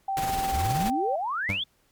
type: tone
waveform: sine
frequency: 778 Hz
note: G5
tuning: 13 cents flat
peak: -25 dBFS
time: 0.08-1.16 s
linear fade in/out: 5 ms
type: noise with tremolo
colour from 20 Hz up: pink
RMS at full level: -31 dBFS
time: 0.17-0.9 s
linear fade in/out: 0 ms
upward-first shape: sine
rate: 19 Hz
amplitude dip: 45%
type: exponential sweep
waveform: sine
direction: up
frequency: 61.1 to 3580 Hz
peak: -26 dBFS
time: 0.52-1.64 s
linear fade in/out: 10 ms
type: tone with exponential decay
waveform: 25% pulse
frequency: 98 Hz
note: G2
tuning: in tune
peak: -21 dBFS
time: 1.49-1.65 s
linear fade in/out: 5 ms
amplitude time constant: 34 ms
effects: pink hiss -66 dBFS RMS until 1.91 s + MP3 96 kbps